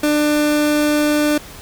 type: tone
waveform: 30% pulse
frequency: 297.9 Hz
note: D4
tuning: 25 cents sharp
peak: -11 dBFS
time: 0.03-1.38 s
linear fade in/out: 5 ms
effects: pink hiss -37 dBFS RMS until 1.61 s